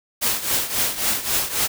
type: noise with tremolo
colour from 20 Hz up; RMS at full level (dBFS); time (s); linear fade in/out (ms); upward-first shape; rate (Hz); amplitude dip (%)
white; -19; 0.21-1.68; 20; triangle; 3.7; 80
effects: none